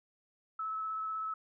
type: tone with vibrato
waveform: sine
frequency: 1300 Hz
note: E6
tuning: 24 cents flat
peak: -34 dBFS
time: 0.59-1.34 s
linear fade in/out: 5 ms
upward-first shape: square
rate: 16 Hz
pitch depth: 10 cents each way
effects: none